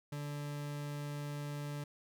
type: tone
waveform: 40% pulse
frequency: 145.7 Hz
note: D3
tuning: 13 cents flat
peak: -38 dBFS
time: 0.12-1.84 s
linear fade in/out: 5 ms
effects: none